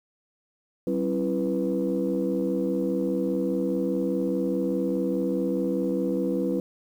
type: tone cluster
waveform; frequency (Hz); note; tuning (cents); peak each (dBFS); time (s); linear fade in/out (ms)
sine; 191 / 270.8 / 335.7 / 492.1; G3 / C#4 / E4 / B4; -45 / -40 / +32 / -6; -28; 0.87-6.6; 2
effects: tanh soft clip ceiling -15 dBFS + 9-bit